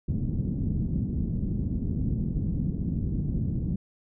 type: low-pass noise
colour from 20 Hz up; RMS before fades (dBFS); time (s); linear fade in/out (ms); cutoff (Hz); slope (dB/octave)
white; -28; 0.08-3.76; 5; 220; 24
effects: none